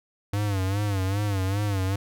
square tone with vibrato, 99 Hz, G2, 18 cents sharp, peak -24 dBFS, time 0.33-1.96 s, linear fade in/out 5 ms, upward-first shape sine, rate 2.5 Hz, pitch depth 96 cents each way, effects none

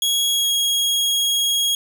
sawtooth tone with pitch glide, 3322 to 3293 Hz, G#7 to G#7, 0 to -15 cents, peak -14 dBFS, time 0.02-1.75 s, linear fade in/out 2 ms, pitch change -15 cents, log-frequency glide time 0.31-0.52 s, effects none

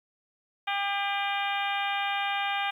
harmonic tone with a mistuned harmonic, 400 Hz, G4, 35 cents sharp, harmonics 2 / 3 / 4 / 5 / 6 / 7 / 8 / 9, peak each -30 / -36 / -35 / -38 / -34 / -38 / -39 / -41 dBFS, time 0.67-2.71 s, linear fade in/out 10 ms, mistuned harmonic 7, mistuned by +48 cents, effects 10-bit

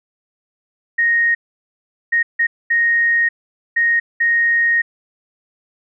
sine tone bursts at uneven times, 1864.7 Hz, A#6, in tune, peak -12 dBFS, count 6, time 0.98-1.35 / 2.12-2.23 / 2.39-2.47 / 2.7-3.29 / 3.76-4 / 4.2-4.82 s, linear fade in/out 10 ms, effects none

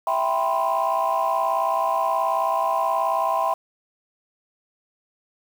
sine chord, C major seventh, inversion first, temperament equal, 659.3 / 784 / 987.8 / 1046.5 Hz, E5 / G5 / B5 / C6, 0 / 0 / 0 / 0 cents, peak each -24 dBFS, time 0.07-3.54 s, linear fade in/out 2 ms, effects tanh soft clip ceiling -13 dBFS + 7-bit

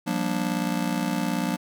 square chord, G minor seventh, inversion third, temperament just, 176.4 / 196 / 235.2 / 294 Hz, F3 / G3 / Bb3 / D4, +18 / 0 / +16 / +2 cents, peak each -30 / -32 / -30 / -31 dBFS, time 0.06-1.57 s, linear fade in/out 20 ms, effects none

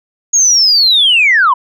sine linear sweep, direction down, 6680 to 950 Hz, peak -5 dBFS, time 0.33-1.54 s, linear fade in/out 10 ms, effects tanh soft clip ceiling -1 dBFS

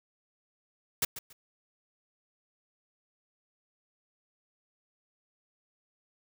white noise with echo, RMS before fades -27 dBFS, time 1.02-1.05 s, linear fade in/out 5 ms, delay 140 ms, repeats 2, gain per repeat -13 dB, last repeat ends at 1.33 s, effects none

